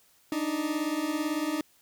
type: beating tone pair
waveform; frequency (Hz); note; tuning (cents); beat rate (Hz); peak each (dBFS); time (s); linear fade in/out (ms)
40% pulse; 293.7 / 311.7; D4 / D#4; 0 / +3; 18; -31 / -29; 0.32-1.61; 2
effects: white hiss -63 dBFS RMS until 1.81 s